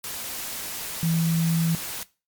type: tone in noise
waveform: sine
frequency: 164.81 Hz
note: E3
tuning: in tune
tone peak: -20 dBFS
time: 1.03-1.75 s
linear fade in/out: 0 ms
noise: white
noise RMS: -33 dBFS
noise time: 0.04-2.03 s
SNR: +10 dB
effects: noise-tail reverb RT60 0.3 s tail -19 dB re dry + MP3 96 kbps